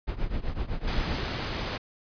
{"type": "noise with tremolo", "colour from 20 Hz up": "brown", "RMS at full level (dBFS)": -26, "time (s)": [0.07, 1.24], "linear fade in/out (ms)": 10, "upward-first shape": "triangle", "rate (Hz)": 7.9, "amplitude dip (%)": 90}
{"type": "noise", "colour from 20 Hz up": "pink", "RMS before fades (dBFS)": -32, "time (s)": [0.87, 1.78], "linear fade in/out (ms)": 10}
{"effects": ["resampled to 11025 Hz"]}